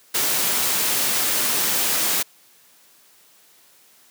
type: noise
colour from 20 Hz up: white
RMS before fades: -21 dBFS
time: 0.14-2.23 s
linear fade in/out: 10 ms
effects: white hiss -54 dBFS RMS until 4.1 s + high-pass 150 Hz 12 dB/octave